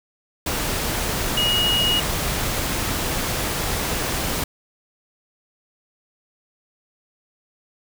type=tone in noise; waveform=sine; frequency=2884 Hz; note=F#7; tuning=45 cents flat; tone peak=-18 dBFS; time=1.37-2 s; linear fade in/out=5 ms; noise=pink; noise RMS=-24 dBFS; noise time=0.46-4.44 s; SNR=+3 dB; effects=none